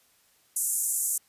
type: band-pass noise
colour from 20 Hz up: pink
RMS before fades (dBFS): -28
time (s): 0.56-1.18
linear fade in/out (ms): 5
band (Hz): 7100 to 13000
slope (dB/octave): 48
effects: white hiss -64 dBFS RMS until 1.28 s + resampled to 32000 Hz